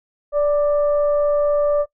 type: tone with frequency modulation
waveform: sine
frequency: 584 Hz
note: D5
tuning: 10 cents flat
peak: -14 dBFS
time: 0.32-1.86 s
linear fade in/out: 50 ms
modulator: 596 Hz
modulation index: 0.38
effects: noise-tail reverb RT60 0.1 s tail -21 dB re dry